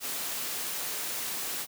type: noise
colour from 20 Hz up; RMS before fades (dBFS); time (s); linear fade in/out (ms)
white; -34; 0-1.67; 50
effects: high-pass 150 Hz 12 dB/octave